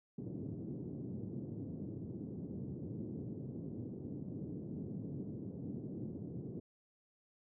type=band-pass noise; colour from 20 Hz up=pink; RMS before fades=-44 dBFS; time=0.18-6.6 s; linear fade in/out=5 ms; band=110 to 360 Hz; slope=24 dB/octave; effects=none